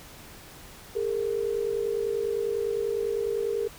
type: tone pair together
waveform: sine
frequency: 408.5 / 458.5 Hz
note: G#4 / A#4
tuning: -29 / -29 cents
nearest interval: major second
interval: 200 cents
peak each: -28 dBFS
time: 0.95-3.68 s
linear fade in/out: 10 ms
effects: pink hiss -47 dBFS RMS until 3.78 s